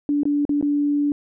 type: tone with dropouts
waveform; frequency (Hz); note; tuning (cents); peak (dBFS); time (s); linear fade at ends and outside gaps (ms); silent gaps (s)
sine; 290; D4; -22; -17; 0.09-1.12; 1; 0.233-0.254 / 0.452-0.493 / 0.612-0.626
effects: none